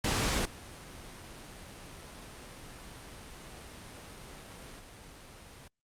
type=noise with level steps; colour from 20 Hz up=pink; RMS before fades=-30 / -47 / -50 dBFS; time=0.04-5.68 s; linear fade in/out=5 ms; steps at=0.45 / 4.79 s; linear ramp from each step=5 ms; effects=low-pass 10000 Hz 12 dB/octave + Opus 48 kbps